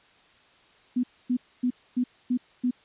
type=tone bursts; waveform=sine; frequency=248.3 Hz; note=B3; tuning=9 cents sharp; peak=-21 dBFS; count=6; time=0.96-2.71 s; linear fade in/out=10 ms; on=75 ms; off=260 ms; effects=white hiss -58 dBFS RMS until 2.84 s + resampled to 8000 Hz